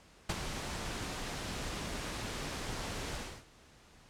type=noise with ADSR envelope; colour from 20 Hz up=pink; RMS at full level=-32 dBFS; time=0.29-3.45 s; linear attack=7 ms; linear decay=36 ms; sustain=-7 dB; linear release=300 ms; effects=pink hiss -60 dBFS RMS until 4.09 s + low-pass 8000 Hz 12 dB/octave